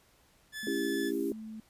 sawtooth tone, 1732 Hz, A6, 28 cents flat, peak -34 dBFS, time 0.52-1.12 s, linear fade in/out 50 ms
sine tone with pitch glide, 217.2 to 219.1 Hz, A3 to A3, -22 to -7 cents, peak -40 dBFS, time 0.63-1.6 s, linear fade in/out 2 ms, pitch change +15 cents, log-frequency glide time 0.79-1.08 s
violet noise, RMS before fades -50 dBFS, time 0.67-1.34 s, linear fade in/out 50 ms
sine chord, C# diminished, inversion none, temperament just, 277.2 / 332.6 / 399.1 Hz, C#4 / E4 / G4, 0 / +16 / +31 cents, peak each -34 dBFS, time 0.67-1.32 s, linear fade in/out 2 ms
effects pink hiss -65 dBFS RMS until 1.69 s + resampled to 32000 Hz

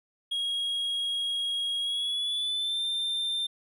triangle tone with pitch glide, 3289 to 3587 Hz, G#7 to A7, -18 to +33 cents, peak -26 dBFS, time 0.31-3.47 s, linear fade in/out 10 ms, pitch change +151 cents, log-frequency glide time 1.79-2.83 s, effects none

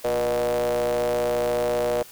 square ring-modulated tone, 63.7 Hz, C2, 46 cents flat, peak -19 dBFS, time 0.04-2.03 s, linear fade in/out 10 ms, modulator 546 Hz, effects white hiss -46 dBFS RMS until 2.11 s

